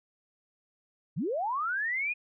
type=linear sweep; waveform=sine; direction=up; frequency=113.8 to 2500 Hz; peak=-28 dBFS; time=1.16-2.14 s; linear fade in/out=20 ms; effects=none